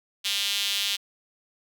sawtooth tone with high-pass filter, 200.1 Hz, G3, 36 cents sharp, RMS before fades -27 dBFS, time 0.24-0.97 s, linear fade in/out 20 ms, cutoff 3300 Hz, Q 3, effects none

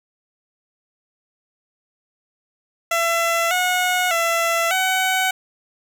15% pulse tone with pitch steps, 672 / 728 / 671 / 752 Hz, E5 / F#5 / E5 / F#5, +33 / -28 / +31 / +28 cents, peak -11 dBFS, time 2.91-5.31 s, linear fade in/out 5 ms, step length 600 ms, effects none

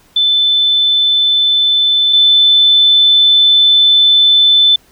sine tone pair in turn, 3520 / 3520 Hz, A7 / A7, 0 / 0 cents, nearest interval unison, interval 0 cents, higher neither, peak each -8 / -5 dBFS, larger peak second, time 0.16-2.13 / 2.13-4.76 s, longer second, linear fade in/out 5 ms, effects pink hiss -49 dBFS RMS until 4.91 s

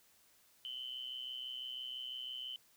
sine tone with amplitude modulation, 3040 Hz, F#7, 46 cents sharp, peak -38 dBFS, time 0.65-2.56 s, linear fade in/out 0 ms, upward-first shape sine, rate 126 Hz, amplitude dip 75%, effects white hiss -68 dBFS RMS until 2.76 s

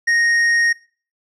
sine tone with tanh clipping, 1864 Hz, A#6, 1 cent flat, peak -15 dBFS, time 0.07-0.73 s, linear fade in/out 10 ms, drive 9 dB, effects noise-tail reverb RT60 0.4 s tail -20 dB re dry + low-pass 9000 Hz 12 dB/octave

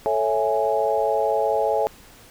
sine chord, A major seventh, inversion none, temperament equal, 440 / 554.4 / 659.3 / 830.6 Hz, A4 / C#5 / E5 / G#5, 0 / 0 / 0 / 0 cents, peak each -24 dBFS, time 0.06-1.87 s, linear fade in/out 0 ms, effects pink hiss -48 dBFS RMS until 2.3 s

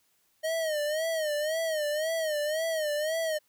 square tone with vibrato, 622.3 Hz, D#5, in tune, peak -28 dBFS, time 0.43-3.39 s, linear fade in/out 20 ms, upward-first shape sine, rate 1.9 Hz, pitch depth 97 cents each way, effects white hiss -70 dBFS RMS until 3.48 s

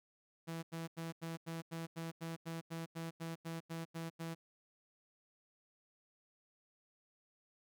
sawtooth tone bursts, 164.81 Hz, E3, in tune, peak -37 dBFS, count 16, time 0.47-4.35 s, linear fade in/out 20 ms, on 160 ms, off 88 ms, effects none

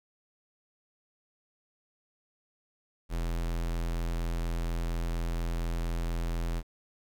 square tone, 42.12 Hz, E1, 38 cents sharp, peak -30 dBFS, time 3.09-6.63 s, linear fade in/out 50 ms, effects 10-bit

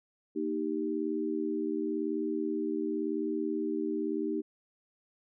sine chord, Eb major, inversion second, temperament equal, 233.1 / 311.1 / 392 Hz, Bb3 / Eb4 / G4, 0 / 0 / 0 cents, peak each -37 / -32 / -34 dBFS, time 0.35-4.42 s, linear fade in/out 20 ms, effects none

